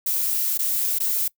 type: noise with dropouts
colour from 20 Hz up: violet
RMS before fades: -23 dBFS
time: 0.06-1.28 s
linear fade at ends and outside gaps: 5 ms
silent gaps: 0.577-0.59 / 0.987-1.001 s
effects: noise-tail reverb RT60 0.1 s tail -23 dB re dry